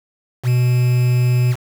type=tone with quantisation; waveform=triangle; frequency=123.8 Hz; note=B2; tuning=5 cents sharp; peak=-10 dBFS; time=0.43-1.56 s; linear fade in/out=50 ms; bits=5; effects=none